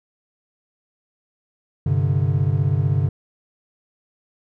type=chord; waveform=triangle; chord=G suspended fourth; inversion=none; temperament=equal; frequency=98 / 130.81 / 146.83 Hz; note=G2 / C3 / D3; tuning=0 / 0 / 0 cents; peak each=-19 dBFS; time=1.86-3.09 s; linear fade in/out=5 ms; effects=none